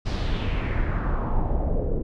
brown noise with low-pass filter sweep, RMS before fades -24 dBFS, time 0.05-2.03 s, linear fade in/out 20 ms, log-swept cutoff 5100 to 400 Hz, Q 2.5, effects none

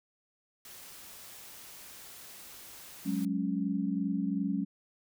white noise, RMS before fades -49 dBFS, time 0.65-3.25 s, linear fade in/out 2 ms
sine chord, F# suspended second, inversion none, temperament equal, 185 / 207.7 / 277.2 Hz, F#3 / G#3 / C#4, 0 / 0 / 0 cents, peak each -33 dBFS, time 3.05-4.65 s, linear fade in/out 20 ms
effects none

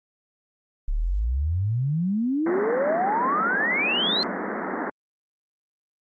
sine exponential sweep, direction up, 33.33 to 4230 Hz, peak -21 dBFS, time 0.88-4.23 s, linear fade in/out 0 ms
pink band-pass noise, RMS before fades -29 dBFS, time 2.46-4.9 s, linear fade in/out 5 ms, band 180 to 2000 Hz, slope 96 dB/octave
effects Opus 32 kbps

